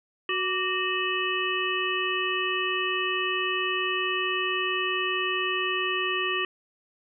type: harmonic tone with a mistuned harmonic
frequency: 370 Hz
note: F#4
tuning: in tune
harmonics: 1 / 3 / 5 / 7 / 8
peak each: -31 / -31 / -31 / -31 / -31 dBFS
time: 0.29-6.45 s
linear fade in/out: 2 ms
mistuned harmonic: 3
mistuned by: +83 cents
effects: none